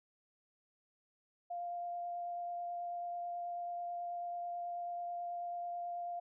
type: tone with vibrato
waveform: sine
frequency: 698.5 Hz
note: F5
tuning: in tune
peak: -38 dBFS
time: 1.5-6.2 s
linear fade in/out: 10 ms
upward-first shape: triangle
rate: 9.2 Hz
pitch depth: 10 cents each way
effects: none